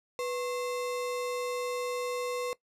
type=tone with sample-and-hold; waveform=sine; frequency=493.9 Hz; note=B4; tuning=in tune; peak=-30 dBFS; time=0.19-2.53 s; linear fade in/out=0 ms; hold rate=1575 Hz; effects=noise-tail reverb RT60 0.1 s tail -19 dB re dry + low-pass 11000 Hz 12 dB/octave